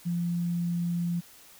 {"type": "tone", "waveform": "sine", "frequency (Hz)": 172.6, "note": "F3", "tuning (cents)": -20, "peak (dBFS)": -26, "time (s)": [0.05, 1.21], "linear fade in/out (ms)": 20, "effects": ["white hiss -53 dBFS RMS until 1.59 s"]}